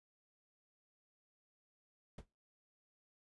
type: noise with exponential decay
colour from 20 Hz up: brown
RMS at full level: -40 dBFS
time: 2.18-2.26 s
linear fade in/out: 5 ms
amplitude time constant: 17 ms
effects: noise-tail reverb RT60 0.3 s tail -25 dB re dry + resampled to 24000 Hz